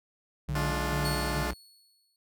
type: tone with vibrato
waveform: square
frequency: 61.74 Hz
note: B1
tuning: in tune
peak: -34 dBFS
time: 0.48-1.54 s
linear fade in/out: 10 ms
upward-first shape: sine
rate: 8.2 Hz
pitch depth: 25 cents each way
type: tone with tremolo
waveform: sine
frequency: 146.83 Hz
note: D3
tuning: in tune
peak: -30 dBFS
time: 0.49-1.43 s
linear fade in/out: 5 ms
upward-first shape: square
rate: 2.3 Hz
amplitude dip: 55%
type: chord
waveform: 10% pulse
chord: D diminished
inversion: second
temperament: just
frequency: 211.4 / 293.7 / 352.4 Hz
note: Ab3 / D4 / F4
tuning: +31 / 0 / +16 cents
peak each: -27 dBFS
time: 0.55-1.51 s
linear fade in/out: 2 ms
type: tone with exponential decay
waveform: sawtooth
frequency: 4392 Hz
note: C#8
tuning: 17 cents flat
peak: -30 dBFS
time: 1.05-2.16 s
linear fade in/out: 1 ms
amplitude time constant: 240 ms
effects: none